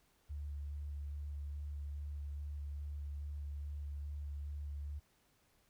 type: tone with vibrato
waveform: sine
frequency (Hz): 72.5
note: D2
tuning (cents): -22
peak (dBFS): -40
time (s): 0.29-5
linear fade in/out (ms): 20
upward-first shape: square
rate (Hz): 2.4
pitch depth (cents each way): 11
effects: pink hiss -73 dBFS RMS until 5.69 s